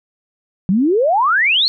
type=exponential sweep; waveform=sine; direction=up; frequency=176 to 4435 Hz; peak=-11 dBFS; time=0.69-1.68 s; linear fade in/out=0 ms; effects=none